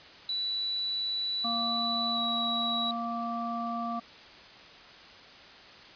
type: tone with pitch glide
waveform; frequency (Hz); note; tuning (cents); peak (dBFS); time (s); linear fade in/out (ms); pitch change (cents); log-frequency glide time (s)
sine; 3951 to 3892; B7 to B7; 0 to -26; -29; 0.29-2.91; 2; -26; 2.13-2.19
type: harmonic tone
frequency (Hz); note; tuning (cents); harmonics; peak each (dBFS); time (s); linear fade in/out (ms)
233.1; A#3; 0; 1 / 3 / 5; -35 / -35 / -35; 1.44-4; 10
effects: white hiss -50 dBFS RMS until 5.95 s + resampled to 11025 Hz